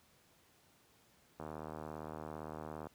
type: click train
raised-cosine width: 1 ms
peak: -30 dBFS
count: 115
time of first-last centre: 1.4-2.869 s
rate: 77.6 Hz
effects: pink hiss -68 dBFS RMS until 2.94 s + high-pass 80 Hz 12 dB/octave